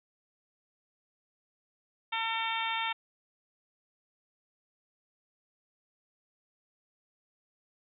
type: harmonic tone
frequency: 451.9 Hz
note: A4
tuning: 46 cents sharp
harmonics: 2 / 3 / 4 / 5 / 6 / 7 / 8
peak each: -34 / -38 / -40 / -37 / -39 / -40 / -39 dBFS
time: 2.12-2.93 s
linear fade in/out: 10 ms
effects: none